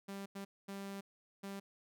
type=tone bursts at uneven times; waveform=sawtooth; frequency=197.3 Hz; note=G3; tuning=11 cents sharp; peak=-39 dBFS; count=4; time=0.08-0.26 / 0.35-0.45 / 0.68-1.01 / 1.43-1.6 s; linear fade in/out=10 ms; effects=none